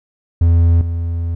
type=tone with level steps; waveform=triangle; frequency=84.4 Hz; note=E2; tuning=41 cents sharp; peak=-6 / -15 dBFS; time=0.41-1.35 s; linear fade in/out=5 ms; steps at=0.81 s; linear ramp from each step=2 ms; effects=none